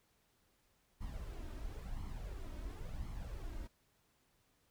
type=noise with flanger; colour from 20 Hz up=brown; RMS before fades=-44 dBFS; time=1-3.68 s; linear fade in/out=20 ms; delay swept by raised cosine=0.93 to 3.23 ms; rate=0.96 Hz; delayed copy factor=+0.6; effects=pink hiss -75 dBFS RMS until 4.7 s